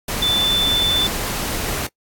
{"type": "tone in noise", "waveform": "sine", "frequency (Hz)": 3520, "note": "A7", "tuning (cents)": 0, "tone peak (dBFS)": -15, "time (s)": [0.22, 1.07], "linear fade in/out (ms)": 5, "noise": "pink", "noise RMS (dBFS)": -24, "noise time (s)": [0.08, 1.87], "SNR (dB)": 6, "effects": ["noise-tail reverb RT60 0.1 s tail -22 dB re dry", "AAC 64 kbps"]}